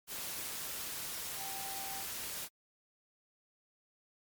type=tone in noise; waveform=sine; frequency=781 Hz; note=G5; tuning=7 cents flat; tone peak=-45 dBFS; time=1.36-2.05 s; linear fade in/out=50 ms; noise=white; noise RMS=-41 dBFS; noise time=0.07-2.49 s; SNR=-7 dB; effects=MP3 96 kbps